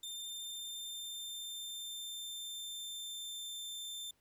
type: tone with pitch glide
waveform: sawtooth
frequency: 3594 to 3569 Hz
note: A7 to A7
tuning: +36 to +24 cents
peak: -39 dBFS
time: 0.03-4.11 s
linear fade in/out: 5 ms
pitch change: -12 cents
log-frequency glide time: 0.28-3.61 s
effects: pink hiss -75 dBFS RMS until 4.2 s